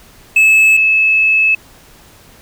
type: tone pair in turn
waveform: triangle / sine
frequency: 2600 / 2600 Hz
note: E7 / E7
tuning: -24 / -24 cents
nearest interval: unison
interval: 0 cents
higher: neither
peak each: -4 / -8 dBFS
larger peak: first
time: 0.36-0.77 / 0.77-1.55 s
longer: second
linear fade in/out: 5 ms
effects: pink hiss -43 dBFS RMS until 2.41 s